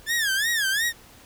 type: tone with vibrato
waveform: sawtooth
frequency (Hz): 1714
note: A6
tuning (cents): -46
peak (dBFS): -18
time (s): 0.06-0.93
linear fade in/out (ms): 50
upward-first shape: sine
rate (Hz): 2.8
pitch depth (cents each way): 180
effects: pink hiss -50 dBFS RMS until 1.25 s